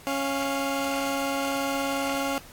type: tone pair together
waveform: 15% pulse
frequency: 275.5 / 698.5 Hz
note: C#4 / F5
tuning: -11 / 0 cents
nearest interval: octave + major third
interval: 1611 cents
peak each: -20 / -26 dBFS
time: 0.07-2.38 s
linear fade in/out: 0 ms
effects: pink hiss -48 dBFS RMS until 2.52 s + AAC 64 kbps